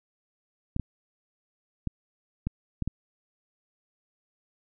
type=clicks; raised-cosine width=5 ms; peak=-16 dBFS; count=6; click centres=0.764 / 0.797 / 1.873 / 2.47 / 2.823 / 2.876 s; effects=none